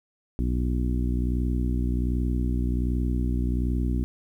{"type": "harmonic tone", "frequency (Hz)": 61.3, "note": "B1", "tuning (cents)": -12, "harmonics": [1, 2, 3, 4, 5, 6], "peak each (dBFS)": [-24, -31, -34, -31, -35, -41], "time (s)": [0.39, 4.04], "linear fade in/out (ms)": 0, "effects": ["10-bit"]}